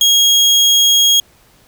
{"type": "tone", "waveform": "30% pulse", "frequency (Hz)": 3280, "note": "G#7", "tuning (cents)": -22, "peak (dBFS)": -5, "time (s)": [0.01, 1.2], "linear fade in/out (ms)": 2, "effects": ["pink hiss -50 dBFS RMS until 1.67 s"]}